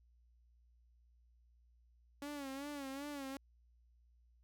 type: tone with vibrato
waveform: sawtooth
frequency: 280 Hz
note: C#4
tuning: 18 cents sharp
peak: -39 dBFS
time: 2.22-3.37 s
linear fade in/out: 2 ms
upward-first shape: sine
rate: 2.6 Hz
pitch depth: 84 cents each way
effects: added 59 Hz sine -66 dBFS peak until 4.43 s